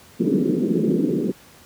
pink band-pass noise, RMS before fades -20 dBFS, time 0.19-1.32 s, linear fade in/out 20 ms, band 170 to 420 Hz, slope 48 dB/octave, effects pink hiss -48 dBFS RMS until 1.65 s + high-pass 80 Hz 12 dB/octave

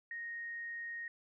sine tone, 1864.7 Hz, A#6, in tune, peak -40 dBFS, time 0.11-1.08 s, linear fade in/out 2 ms, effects none

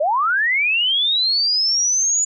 sine linear sweep, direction up, 554.4 to 6960 Hz, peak -15 dBFS, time 0-2.25 s, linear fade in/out 10 ms, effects none

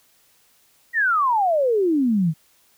sine exponential sweep, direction down, 1931 to 150 Hz, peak -16 dBFS, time 0.93-2.34 s, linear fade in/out 50 ms, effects white hiss -59 dBFS RMS until 2.77 s

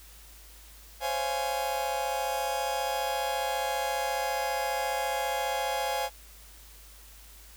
40% pulse chord, Db major seventh, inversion third, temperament just, 519.7 / 554.4 / 693 / 831.5 Hz, C5 / Db5 / F5 / Ab5, -12 / 0 / -14 / +2 cents, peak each -34 / -36 / -35 / -30 dBFS, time 1-6.1 s, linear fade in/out 50 ms, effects added 52 Hz sine -51 dBFS peak until 7.56 s + white hiss -53 dBFS RMS until 7.56 s

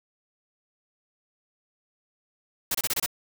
white noise bursts, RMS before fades -26 dBFS, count 6, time 2.71-3.062 s, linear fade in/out 5 ms, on 37 ms, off 26 ms, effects none

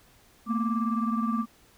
sine tone cluster, 223 / 242.2 / 1174 Hz, A3 / B3 / D6, +23 / -34 / -1 cents, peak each -26 / -30 / -30 dBFS, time 0.46-1.46 s, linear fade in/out 50 ms, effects tanh soft clip ceiling -17 dBFS + pink hiss -59 dBFS RMS until 1.77 s

